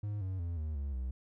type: tone with pitch steps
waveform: triangle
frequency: 103.83 / 94.12 / 85.32 / 77.34 / 70.1 / 63.55 Hz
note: G#2 / F#2 / F2 / D#2 / C#2 / C2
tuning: 0 / +30 / -40 / -10 / +20 / -50 cents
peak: -32 dBFS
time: 0.03-1.11 s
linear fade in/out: 5 ms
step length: 180 ms
effects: none